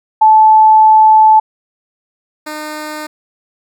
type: tone pair in turn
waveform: sine / 10% pulse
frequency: 870 / 304.8 Hz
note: A5 / D#4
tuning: -20 / -36 cents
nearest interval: octave + tritone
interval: 1816 cents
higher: first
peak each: -3 / -14 dBFS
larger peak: first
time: 0.21-1.4 / 2.46-3.07 s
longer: first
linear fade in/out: 10 ms
effects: none